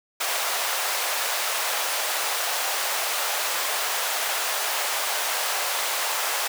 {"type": "high-pass noise", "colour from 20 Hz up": "pink", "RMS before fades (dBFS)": -26, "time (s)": [0.2, 6.48], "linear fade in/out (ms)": 10, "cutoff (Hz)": 610, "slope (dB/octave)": 24, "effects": []}